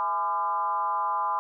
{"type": "tone with frequency modulation", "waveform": "sine", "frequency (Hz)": 1015, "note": "B5", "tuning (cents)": 47, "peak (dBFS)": -24, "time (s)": [0, 1.39], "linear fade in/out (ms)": 0, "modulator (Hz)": 181, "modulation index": 1.1, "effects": []}